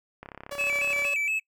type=click train; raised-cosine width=0.5 ms; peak=-25 dBFS; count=29; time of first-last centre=0.23-1.051 s; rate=34.1 Hz
type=tone with tremolo; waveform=sawtooth; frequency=570 Hz; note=C#5; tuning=48 cents sharp; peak=-28 dBFS; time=0.51-1.14 s; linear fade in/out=5 ms; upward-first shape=sine; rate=13 Hz; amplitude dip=45%
type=tone with vibrato; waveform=triangle; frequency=2450 Hz; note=D#7; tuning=27 cents flat; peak=-23 dBFS; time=0.58-1.4 s; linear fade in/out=20 ms; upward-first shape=square; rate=4.3 Hz; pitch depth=100 cents each way
effects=noise-tail reverb RT60 0.1 s tail -24 dB re dry